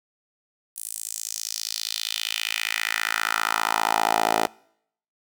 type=tone with high-pass filter sweep; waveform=10% pulse; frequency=55 Hz; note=A1; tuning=in tune; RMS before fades=-26 dBFS; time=0.76-4.47 s; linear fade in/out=5 ms; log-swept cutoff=9800 to 570 Hz; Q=2.4; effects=noise-tail reverb RT60 0.7 s tail -25 dB re dry